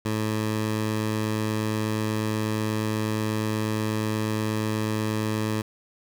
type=tone; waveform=15% pulse; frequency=108.3 Hz; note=A2; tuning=27 cents flat; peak=-18 dBFS; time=0.05-5.62 s; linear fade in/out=5 ms; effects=none